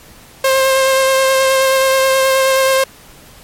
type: tone with vibrato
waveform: sawtooth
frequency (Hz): 531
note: C5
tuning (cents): +25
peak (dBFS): -6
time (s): 0.44-2.84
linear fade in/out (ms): 5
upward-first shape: sine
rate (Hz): 9.4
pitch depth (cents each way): 14
effects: pink hiss -41 dBFS RMS until 3.43 s + MP3 64 kbps